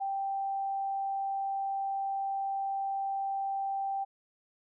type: tone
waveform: sine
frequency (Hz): 784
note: G5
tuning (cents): 0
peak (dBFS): -30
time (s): 0-4.05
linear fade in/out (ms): 20
effects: none